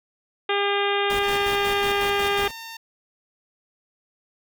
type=harmonic tone; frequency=402.9 Hz; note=G4; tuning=48 cents sharp; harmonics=1 / 2 / 3 / 4 / 5 / 6 / 7 / 8 / 9; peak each=-24 / -27 / -29 / -30 / -31 / -32 / -32 / -33 / -34 dBFS; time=0.49-2.48 s; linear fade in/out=5 ms
type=noise with tremolo; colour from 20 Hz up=pink; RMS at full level=-33 dBFS; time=1.1-2.51 s; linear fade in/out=0 ms; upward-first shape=square; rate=5.5 Hz; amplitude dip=60%
type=tone with pitch glide; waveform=10% pulse; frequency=900 to 908.9 Hz; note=A5 to A#5; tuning=+39 to -44 cents; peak=-27 dBFS; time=1.23-2.77 s; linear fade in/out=5 ms; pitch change=+17 cents; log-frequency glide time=1.41-2.32 s
effects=none